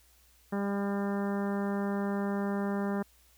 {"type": "harmonic tone", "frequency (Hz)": 200, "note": "G3", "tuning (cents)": 35, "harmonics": [1, 2, 3, 4, 5, 6, 7, 8, 9], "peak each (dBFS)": [-30, -36, -40, -42, -44, -46, -47, -48, -49], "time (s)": [0.52, 3.03], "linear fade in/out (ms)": 10, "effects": ["added 60 Hz sine -64 dBFS peak until 3.37 s", "white hiss -64 dBFS RMS until 3.37 s"]}